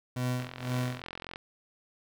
30% pulse tone with tremolo, 125.4 Hz, B2, 27 cents sharp, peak -25 dBFS, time 0.16-1.02 s, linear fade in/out 5 ms, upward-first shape sine, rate 2 Hz, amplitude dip 95%
click train, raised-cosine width 0.3 ms, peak -23 dBFS, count 43, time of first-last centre 0.4-1.359 s, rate 43.8 Hz
effects none

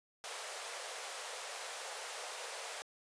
pink high-pass noise, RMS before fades -44 dBFS, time 0.24-2.82 s, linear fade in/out 0 ms, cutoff 460 Hz, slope 48 dB/octave, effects resampled to 22050 Hz

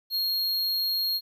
square tone, 4262 Hz, C8, 31 cents sharp, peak -25 dBFS, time 0.1-1.21 s, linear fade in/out 50 ms, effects 11-bit

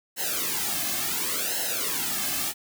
white noise with flanger, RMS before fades -28 dBFS, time 0.16-2.54 s, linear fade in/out 50 ms, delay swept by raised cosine 0.84 to 2.14 ms, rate 0.7 Hz, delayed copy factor -1, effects none

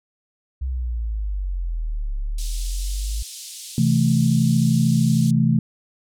sine exponential two-way sweep, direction down then up, 66.8 to 34.65 to 54.2 Hz, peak -22 dBFS, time 0.61-3.23 s, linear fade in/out 10 ms, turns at 2.16 s
white band-pass noise, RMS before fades -37 dBFS, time 2.38-5.31 s, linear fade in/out 5 ms, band 3300 to 10000 Hz, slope 24 dB/octave
sine chord, A minor, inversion first, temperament equal with one note detuned, 130.81 / 163.96 / 220 Hz, C3 / E3 / A3, 0 / -9 / 0 cents, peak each -19 dBFS, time 3.78-5.59 s, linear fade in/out 2 ms
effects none

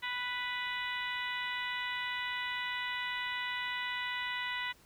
harmonic tone with a mistuned harmonic, 493.9 Hz, B4, in tune, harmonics 2 / 3 / 4 / 5 / 6 / 7 / 8, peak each -41 / -43 / -37 / -46 / -43 / -46 / -47 dBFS, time 0.02-4.73 s, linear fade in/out 20 ms, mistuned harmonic 8, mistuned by -23 cents, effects pink hiss -62 dBFS RMS until 4.85 s

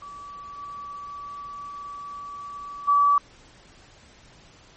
sine tone with level steps, 1149 Hz, D6, 38 cents flat, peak -37 / -34 / -15 dBFS, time 0.02-3.18 s, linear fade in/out 2 ms, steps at 0.57 / 2.87 s, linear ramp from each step 20 ms, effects pink hiss -52 dBFS RMS until 4.76 s + MP3 32 kbps

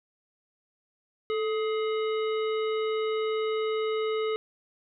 harmonic tone with a mistuned harmonic, 420 Hz, G#4, 19 cents sharp, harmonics 1 / 3 / 5 / 7 / 9, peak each -26 / -36 / -40 / -43 / -45 dBFS, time 1.3-4.36 s, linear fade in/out 0 ms, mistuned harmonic 1, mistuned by +71 cents, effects none

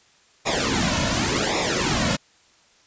pink noise with flanger, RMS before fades -22 dBFS, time 0.45-2.17 s, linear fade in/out 20 ms, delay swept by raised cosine 0.65 to 2.55 ms, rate 0.89 Hz, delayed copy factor -0.9, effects white hiss -57 dBFS RMS until 2.86 s + resampled to 16000 Hz

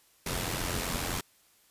pink noise with amplitude modulation, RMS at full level -30 dBFS, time 0.26-1.21 s, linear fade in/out 5 ms, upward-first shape sine, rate 87.7 Hz, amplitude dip 60%, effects white hiss -64 dBFS RMS until 1.7 s + resampled to 32000 Hz

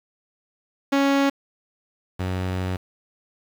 sawtooth tone pair in turn, 277.2 / 92.5 Hz, C#4 / F#2, 0 / 0 cents, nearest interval octave + perfect fifth, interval 1900 cents, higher first, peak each -13 / -20 dBFS, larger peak first, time 0.92-1.3 / 2.19-2.77 s, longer second, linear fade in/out 10 ms, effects low-pass 4000 Hz 12 dB/octave + 7-bit

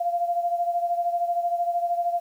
sine beating tone pair, 692 / 705 Hz, F5 / F5, -16 / +16 cents, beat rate 13 Hz, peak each -23 / -29 dBFS, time 0-2.2 s, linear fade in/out 10 ms, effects 9-bit

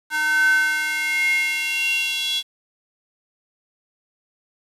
square tone with high-pass filter sweep, 305.8 Hz, D#4, 30 cents flat, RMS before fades -21 dBFS, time 0.1-2.43 s, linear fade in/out 50 ms, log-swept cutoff 1300 to 3400 Hz, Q 8.7, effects resampled to 32000 Hz + 8-bit

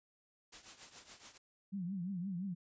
white noise with tremolo, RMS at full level -50 dBFS, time 0.52-1.38 s, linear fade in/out 10 ms, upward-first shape triangle, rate 7.1 Hz, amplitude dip 80%
sine tone with vibrato, 185 Hz, F#3, in tune, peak -37 dBFS, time 1.72-2.55 s, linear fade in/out 20 ms, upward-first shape triangle, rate 5.8 Hz, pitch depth 170 cents each way
effects resampled to 16000 Hz

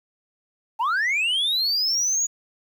sine linear sweep, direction up, 840 to 6830 Hz, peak -17 dBFS, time 0.79-2.27 s, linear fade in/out 20 ms, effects tanh soft clip ceiling -19 dBFS + 9-bit

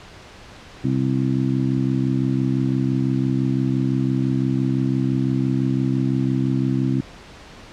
harmonic tone, 65.9 Hz, C2, 13 cents sharp, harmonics 2 / 3 / 4 / 5, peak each -21 / -25 / -22 / -27 dBFS, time 0.84-7.01 s, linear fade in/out 5 ms, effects pink hiss -42 dBFS RMS until 7.72 s + low-pass 5000 Hz 12 dB/octave

